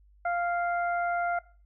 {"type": "harmonic tone", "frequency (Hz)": 697, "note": "F5", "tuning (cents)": -4, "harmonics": [1, 2, 3], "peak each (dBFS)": [-27, -32, -41], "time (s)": [0.25, 1.39], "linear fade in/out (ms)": 5, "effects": ["noise-tail reverb RT60 0.4 s tail -20 dB re dry", "added 50 Hz sine -56 dBFS peak until 1.65 s"]}